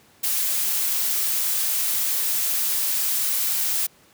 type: noise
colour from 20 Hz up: blue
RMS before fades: -23 dBFS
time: 0.23-3.87 s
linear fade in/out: 10 ms
effects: pink hiss -55 dBFS RMS until 4.13 s + high-pass 100 Hz 12 dB/octave